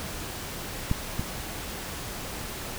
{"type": "clicks", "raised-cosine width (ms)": 5, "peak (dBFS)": [-11, -16], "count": 2, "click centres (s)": [0.914, 1.195], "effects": ["pink hiss -36 dBFS RMS until 2.78 s"]}